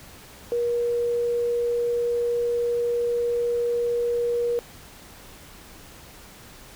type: tone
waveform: sine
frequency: 476.6 Hz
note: A#4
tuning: 38 cents sharp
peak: -21 dBFS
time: 0.52-4.59 s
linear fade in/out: 0 ms
effects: pink hiss -46 dBFS RMS until 6.75 s